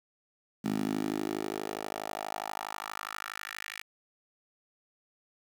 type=tone with high-pass filter sweep; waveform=10% pulse; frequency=52.3 Hz; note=G#1; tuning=13 cents sharp; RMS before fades=-36 dBFS; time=0.64-3.82 s; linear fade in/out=10 ms; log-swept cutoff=210 to 2100 Hz; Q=2.7; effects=9-bit